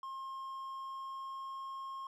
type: tone with pitch glide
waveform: triangle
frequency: 1068 to 1074.8 Hz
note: C6 to C6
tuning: +35 to +46 cents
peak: -39 dBFS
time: 0.03-2.07 s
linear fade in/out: 2 ms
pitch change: +11 cents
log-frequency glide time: 0.4-1.61 s
effects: none